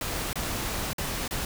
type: noise with dropouts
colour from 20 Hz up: pink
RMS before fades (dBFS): -31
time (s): 0.01-1.45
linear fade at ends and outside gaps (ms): 2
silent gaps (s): 0.331-0.356 / 0.932-0.982 / 1.279-1.309
effects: none